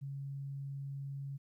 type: tone with vibrato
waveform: sine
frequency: 138.59 Hz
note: C#3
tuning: in tune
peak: -39 dBFS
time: 0.01-1.38 s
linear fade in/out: 20 ms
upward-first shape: triangle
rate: 20 Hz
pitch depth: 13 cents each way
effects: 13-bit